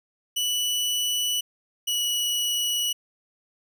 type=tone pair in turn; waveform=sawtooth; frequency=2960 / 2933 Hz; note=F#7 / F#7; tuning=0 / -16 cents; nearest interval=unison; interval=16 cents; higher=first; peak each=-20 dBFS; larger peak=neither; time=0.36-1.41 / 1.87-2.93 s; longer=second; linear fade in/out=10 ms; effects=none